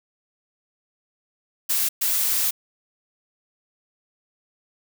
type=noise bursts at uneven times; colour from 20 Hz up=blue; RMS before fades=-22 dBFS; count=2; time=1.69-1.89 / 2.01-2.51 s; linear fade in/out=10 ms; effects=none